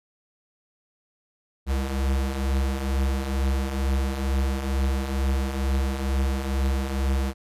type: beating tone pair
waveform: square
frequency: 65.5 / 67.7 Hz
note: C2 / C#2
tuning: +2 / -40 cents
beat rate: 2.2 Hz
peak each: -30 / -24 dBFS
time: 1.66-7.34 s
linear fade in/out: 50 ms
effects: resampled to 32000 Hz